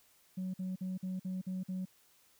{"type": "tone bursts", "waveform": "sine", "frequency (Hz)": 185.9, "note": "F#3", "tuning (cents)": 8, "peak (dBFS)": -33, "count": 7, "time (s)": [0.37, 1.854], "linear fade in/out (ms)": 10, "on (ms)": 170, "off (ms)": 49, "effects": ["tanh soft clip ceiling -33 dBFS", "white hiss -67 dBFS RMS until 2.39 s"]}